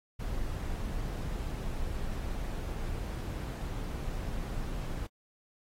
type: noise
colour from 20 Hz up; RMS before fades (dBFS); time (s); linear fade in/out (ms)
brown; -35; 0.19-5.07; 10
effects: AAC 48 kbps